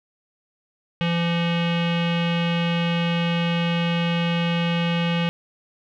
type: tone with low-pass filter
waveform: square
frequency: 170 Hz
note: F3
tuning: 46 cents flat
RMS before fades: -22 dBFS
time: 1.01-5.29 s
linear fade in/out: 0 ms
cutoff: 2900 Hz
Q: 4.3
effects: none